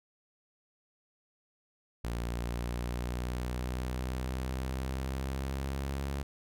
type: exponential sweep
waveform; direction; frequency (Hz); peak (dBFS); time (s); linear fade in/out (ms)
sawtooth; up; 58.27 to 69.3; -29; 2.04-6.23; 5
effects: none